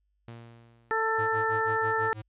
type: tone with exponential decay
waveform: sawtooth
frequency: 116.6 Hz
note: A#2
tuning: 1 cent sharp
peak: -36 dBFS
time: 0.28-1.39 s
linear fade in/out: 0 ms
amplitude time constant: 240 ms
type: harmonic tone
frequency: 444.3 Hz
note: A4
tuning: 17 cents sharp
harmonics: 1 / 2 / 3 / 4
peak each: -30 / -30 / -30 / -30 dBFS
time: 0.91-2.13 s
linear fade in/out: 0 ms
type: tone with tremolo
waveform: square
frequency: 107.8 Hz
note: A2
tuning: 35 cents flat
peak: -36 dBFS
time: 1.18-2.22 s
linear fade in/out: 10 ms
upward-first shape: sine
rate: 6.1 Hz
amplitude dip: 100%
effects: added 50 Hz sine -70 dBFS peak until 2.28 s + resampled to 8000 Hz